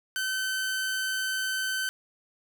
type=tone; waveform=sawtooth; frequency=1532 Hz; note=G6; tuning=40 cents flat; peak=-24 dBFS; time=0.16-1.89 s; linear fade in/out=0 ms; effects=none